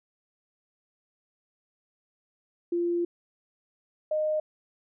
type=tone pair in turn; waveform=sine; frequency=345.6 / 615.8 Hz; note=F4 / D#5; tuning=-18 / -18 cents; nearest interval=minor seventh; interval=1000 cents; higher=second; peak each=-24 dBFS; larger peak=neither; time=2.72-3.05 / 4.11-4.4 s; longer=first; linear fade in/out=5 ms; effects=none